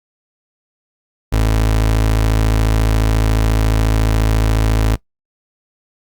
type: tone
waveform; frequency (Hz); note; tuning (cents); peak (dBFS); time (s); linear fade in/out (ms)
30% pulse; 54.2; A1; -25; -9; 1.32-4.96; 10
effects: noise-tail reverb RT60 0.1 s tail -21 dB re dry + Opus 48 kbps